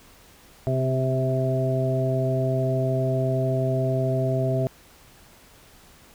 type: harmonic tone with a mistuned harmonic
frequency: 130.81 Hz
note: C3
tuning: in tune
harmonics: 1 / 2 / 3 / 4 / 5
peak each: -23 / -31 / -29 / -37 / -26 dBFS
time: 0.67-4.67 s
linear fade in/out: 0 ms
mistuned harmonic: 2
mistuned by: -18 cents
effects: pink hiss -52 dBFS RMS until 6.14 s